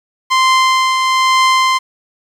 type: tone with tremolo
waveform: sawtooth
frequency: 1042 Hz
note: C6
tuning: 7 cents flat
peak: -4 dBFS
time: 0.3-1.79 s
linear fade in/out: 20 ms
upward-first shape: triangle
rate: 1.1 Hz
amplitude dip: 40%
effects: low-pass 6000 Hz 12 dB/octave + 7-bit